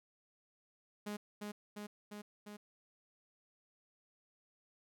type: tone with echo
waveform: sawtooth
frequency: 207.7 Hz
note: G#3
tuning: in tune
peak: -36 dBFS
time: 1.06-1.17 s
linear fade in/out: 10 ms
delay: 350 ms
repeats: 4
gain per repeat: -2 dB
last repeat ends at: 2.57 s
effects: none